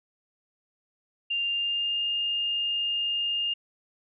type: tone with pitch glide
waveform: sine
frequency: 2794 to 2822 Hz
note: F7 to F7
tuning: 0 to +17 cents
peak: -25 dBFS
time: 1.3-3.54 s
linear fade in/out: 10 ms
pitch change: +17 cents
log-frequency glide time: 1.43-2.04 s
effects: none